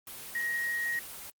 sine tone in noise, 1886 Hz, A#6, 20 cents sharp, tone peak -29 dBFS, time 0.35-0.99 s, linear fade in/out 2 ms, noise white, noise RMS -43 dBFS, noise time 0.07-1.3 s, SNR +11 dB, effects Opus 24 kbps

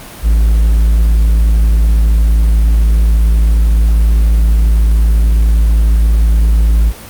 triangle tone, 55 Hz, A1, in tune, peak -4 dBFS, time 0.22-6.93 s, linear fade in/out 50 ms, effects pink hiss -31 dBFS RMS until 7.09 s + Opus 32 kbps

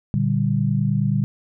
sine chord, G minor, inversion first, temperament just, 117.6 / 147 / 196 Hz, Bb2 / D3 / G3, +16 / +2 / 0 cents, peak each -22 / -21 / -22 dBFS, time 0.14-1.24 s, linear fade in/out 0 ms, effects none

